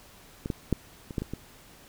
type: clicks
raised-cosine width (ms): 3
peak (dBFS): -19 / -15 / -10 / -25 / -15 / -19 / -20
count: 7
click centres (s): 0.459 / 0.502 / 0.727 / 1.108 / 1.182 / 1.22 / 1.336
effects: pink hiss -53 dBFS RMS until 1.88 s